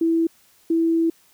sine tone pair in turn, 329.6 / 329.6 Hz, E4 / E4, 0 / 0 cents, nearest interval unison, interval 0 cents, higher neither, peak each -16 dBFS, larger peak neither, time 0.01-0.27 / 0.7-1.1 s, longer second, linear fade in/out 5 ms, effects white hiss -57 dBFS RMS until 1.33 s

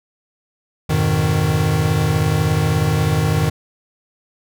square chord, F half-diminished seventh, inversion none, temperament equal, 87.31 / 103.83 / 123.47 / 155.56 Hz, F2 / Ab2 / Cb3 / Eb3, 0 / 0 / 0 / 0 cents, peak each -23 / -22 / -24 / -18 dBFS, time 0.89-3.5 s, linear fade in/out 10 ms, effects none

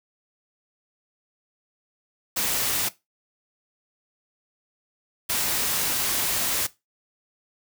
white noise bursts at uneven times, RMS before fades -25 dBFS, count 2, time 2.36-2.89 / 5.29-6.67 s, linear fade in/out 10 ms, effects noise-tail reverb RT60 0.2 s tail -17 dB re dry

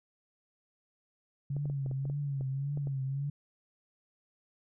sine tone with vibrato, 138.59 Hz, C#3, in tune, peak -31 dBFS, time 1.5-3.3 s, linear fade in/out 5 ms, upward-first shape triangle, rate 1.8 Hz, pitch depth 88 cents each way
clicks, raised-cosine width 2 ms, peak -31 dBFS, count 10, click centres 1.566 / 1.656 / 1.699 / 1.862 / 1.913 / 2.054 / 2.099 / 2.41 / 2.774 / 2.872 s
effects none

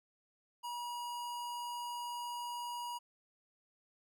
square tone, 961 Hz, B5, 48 cents flat, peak -40 dBFS, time 0.63-2.99 s, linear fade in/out 20 ms, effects none

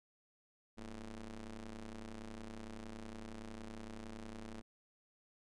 sawtooth ring-modulated tone, 106.6 Hz, G#2, 46 cents sharp, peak -39 dBFS, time 0.77-4.62 s, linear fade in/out 20 ms, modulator 122 Hz, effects resampled to 22050 Hz

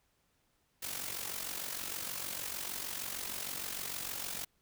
white noise with amplitude modulation, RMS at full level -37 dBFS, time 0.82-4.45 s, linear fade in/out 10 ms, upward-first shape sine, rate 46.5 Hz, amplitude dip 65%, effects pink hiss -75 dBFS RMS until 4.61 s

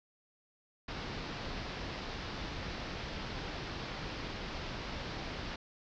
pink low-pass noise, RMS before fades -41 dBFS, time 0.88-5.56 s, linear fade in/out 5 ms, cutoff 5300 Hz, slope 48 dB/octave, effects none

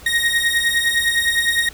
30% pulse beating tone pair, 1864.7 / 1874.5 Hz, A#6 / A#6, 0 / +9 cents, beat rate 9.8 Hz, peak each -16 dBFS, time 0.06-1.69 s, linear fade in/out 5 ms, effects added 60 Hz sine -43 dBFS peak until 1.73 s + pink hiss -42 dBFS RMS until 1.73 s

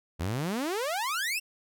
sawtooth exponential sweep, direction up, 76.9 to 2794 Hz, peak -25 dBFS, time 0.19-1.4 s, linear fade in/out 20 ms, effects none

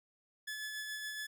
sawtooth tone with tremolo, 1719 Hz, A6, 41 cents flat, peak -35 dBFS, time 0.47-1.27 s, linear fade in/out 10 ms, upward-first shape sine, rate 7.1 Hz, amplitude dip 30%, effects none

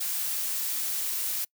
blue noise, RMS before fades -30 dBFS, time 0-1.45 s, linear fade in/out 10 ms, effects noise-tail reverb RT60 0.1 s tail -26 dB re dry

